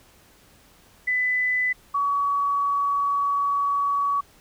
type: tone pair in turn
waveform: sine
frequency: 2000 / 1131.6 Hz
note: B6 / C#6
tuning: +21 / +35 cents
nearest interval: minor seventh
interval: 986 cents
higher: first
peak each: -20 dBFS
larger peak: neither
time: 1.07-1.73 / 1.94-4.21 s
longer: second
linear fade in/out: 10 ms
effects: pink hiss -55 dBFS RMS until 4.4 s